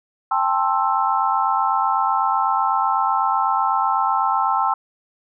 sine chord, A minor seventh, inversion third, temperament just, 792 / 880 / 1056 / 1320 Hz, G5 / A5 / C6 / E6, +18 / 0 / +16 / +2 cents, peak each -22 dBFS, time 0.31-4.74 s, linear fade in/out 5 ms, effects none

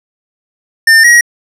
square tone pair in turn, 1800 / 1899 Hz, A6 / A#6, +39 / +32 cents, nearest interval minor second, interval 93 cents, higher second, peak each -3 dBFS, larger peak neither, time 0.87-1.04 / 1.04-1.21 s, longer neither, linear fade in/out 5 ms, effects low-pass 11000 Hz 12 dB/octave

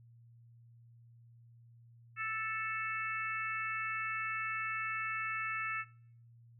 harmonic tone, 440 Hz, A4, in tune, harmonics 3 / 4 / 5 / 6, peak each -39 / -40 / -41 / -42 dBFS, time 2.16-5.85 s, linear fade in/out 50 ms, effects noise-tail reverb RT60 0.6 s tail -23 dB re dry + added 117 Hz sine -57 dBFS peak until 6.59 s

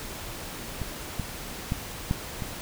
clicks, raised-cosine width 5 ms, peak -18 / -17 / -14 / -12 / -19 dBFS, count 5, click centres 0.817 / 1.197 / 1.721 / 2.111 / 2.422 s, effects pink hiss -38 dBFS RMS until 2.61 s

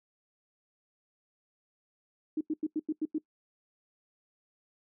sine tone bursts, 309.6 Hz, D#4, 9 cents flat, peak -27 dBFS, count 7, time 2.37-3.183 s, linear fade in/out 5 ms, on 39 ms, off 90 ms, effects noise-tail reverb RT60 0.1 s tail -21 dB re dry

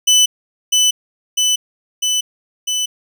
25% pulse tone with echo, 3000 Hz, F#7, 23 cents sharp, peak -5 dBFS, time 0.07-0.26 s, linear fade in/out 10 ms, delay 650 ms, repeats 4, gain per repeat -2 dB, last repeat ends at 2.86 s, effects none

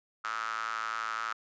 square tone with high-pass filter, 55.9 Hz, A1, 28 cents sharp, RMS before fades -35 dBFS, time 0.24-1.33 s, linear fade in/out 5 ms, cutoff 1300 Hz, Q 7.5, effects resampled to 16000 Hz

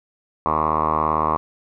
5% pulse tone with low-pass filter, 77.78 Hz, D#2, in tune, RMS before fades -20 dBFS, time 0.46-1.37 s, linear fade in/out 0 ms, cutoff 1100 Hz, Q 9.5, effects none

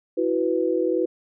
sine chord, E suspended second, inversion none, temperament just, 329.6 / 370.8 / 494.4 Hz, E4 / F#4 / B4, 0 / +4 / +2 cents, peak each -24 dBFS, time 0.17-1.06 s, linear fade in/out 10 ms, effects none

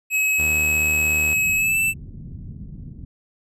square tone with pitch glide, 2563 to 2653 Hz, E7 to E7, -49 to +10 cents, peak -18 dBFS, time 0.1-1.94 s, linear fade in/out 50 ms, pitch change +59 cents, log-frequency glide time 1.55-1.78 s
sawtooth tone, 76.4 Hz, D#2, 31 cents flat, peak -24 dBFS, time 0.38-1.35 s, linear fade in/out 20 ms
white low-pass noise, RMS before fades -36 dBFS, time 1.36-3.05 s, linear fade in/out 5 ms, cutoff 190 Hz, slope 24 dB/octave
effects none

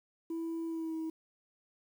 sine tone with pitch glide, 329.6 to 321.1 Hz, E4 to E4, 0 to -45 cents, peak -32 dBFS, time 0.3-1.1 s, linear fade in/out 5 ms, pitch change -45 cents, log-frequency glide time 0.67-0.94 s, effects tanh soft clip ceiling -33 dBFS + 10-bit

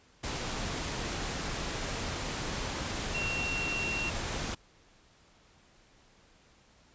sine tone in noise, 2736 Hz, F7, 36 cents flat, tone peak -32 dBFS, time 3.14-4.1 s, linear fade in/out 10 ms, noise pink, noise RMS -35 dBFS, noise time 0.23-4.55 s, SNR 0 dB, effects pink hiss -62 dBFS RMS until 6.94 s + resampled to 16000 Hz

